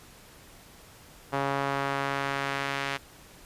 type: tone with band-pass filter sweep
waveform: sawtooth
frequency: 138.6 Hz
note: C#3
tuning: in tune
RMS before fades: -30 dBFS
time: 1.32-2.98 s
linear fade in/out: 20 ms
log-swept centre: 930 to 2200 Hz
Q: 0.99
effects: pink hiss -52 dBFS RMS until 3.45 s + resampled to 32000 Hz